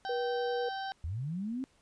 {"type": "harmonic tone", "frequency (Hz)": 776, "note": "G5", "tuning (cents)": -18, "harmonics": [1, 2, 4, 5, 6, 7], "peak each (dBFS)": [-36, -42, -48, -50, -52, -53], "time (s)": [0.05, 0.92], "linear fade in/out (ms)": 0}
{"type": "tone with vibrato", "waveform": "sine", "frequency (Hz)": 483.2, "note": "B4", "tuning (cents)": -38, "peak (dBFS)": -31, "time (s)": [0.09, 0.69], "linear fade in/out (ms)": 5, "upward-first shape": "triangle", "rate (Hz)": 10, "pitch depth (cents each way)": 9}
{"type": "linear sweep", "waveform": "sine", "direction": "up", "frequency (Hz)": [71.8, 271], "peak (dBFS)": -33, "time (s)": [1.04, 1.64], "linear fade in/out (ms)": 0}
{"effects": ["pink hiss -68 dBFS RMS until 1.81 s", "resampled to 22050 Hz"]}